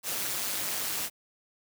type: noise with amplitude modulation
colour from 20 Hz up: white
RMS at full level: -29 dBFS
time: 0.03-1.1 s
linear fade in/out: 50 ms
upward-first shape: sine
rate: 201 Hz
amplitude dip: 70%
effects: high-pass 100 Hz 12 dB/octave